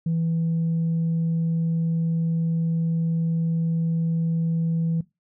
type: tone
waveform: sine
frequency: 164.81 Hz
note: E3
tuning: in tune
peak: -19 dBFS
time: 0.06-5.01 s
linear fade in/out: 5 ms
effects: noise-tail reverb RT60 0.2 s tail -19 dB re dry + tanh soft clip ceiling -18 dBFS